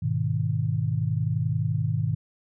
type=chord; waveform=sine; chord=G# minor; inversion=none; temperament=just; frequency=103.83 / 124.59 / 155.74 Hz; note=G#2 / B2 / D#3; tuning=0 / +16 / +2 cents; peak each=-27 dBFS; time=0.02-2.15 s; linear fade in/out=10 ms; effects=none